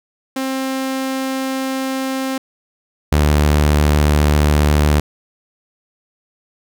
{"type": "tone pair in turn", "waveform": "sawtooth", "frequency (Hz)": [265, 74.36], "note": ["C4", "D2"], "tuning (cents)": [22, 22], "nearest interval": "octave + minor seventh", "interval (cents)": 2200, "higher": "first", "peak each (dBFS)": [-15, -7], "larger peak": "second", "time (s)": [[0.36, 2.38], [3.12, 5]], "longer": "first", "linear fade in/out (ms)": 5, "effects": []}